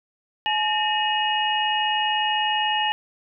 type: tone cluster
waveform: sine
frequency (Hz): 852 / 1818 / 2543 / 2891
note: G#5 / A#6 / D#7 / F#7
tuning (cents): +44 / -44 / +37 / -41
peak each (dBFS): -23 / -28 / -32 / -24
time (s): 0.46-2.92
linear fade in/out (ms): 0
effects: none